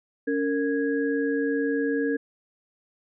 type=tone cluster; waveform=sine; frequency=281.5 / 459.5 / 1654 Hz; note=C#4 / A#4 / G#6; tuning=+27 / -25 / -8 cents; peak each=-25 / -26 / -33 dBFS; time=0.27-2.17 s; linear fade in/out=10 ms; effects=none